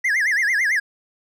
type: tone with vibrato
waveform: triangle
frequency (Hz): 1865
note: A#6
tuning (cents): 0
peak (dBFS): -15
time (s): 0.04-0.8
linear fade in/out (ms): 10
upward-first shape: sine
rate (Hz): 9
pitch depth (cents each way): 230
effects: none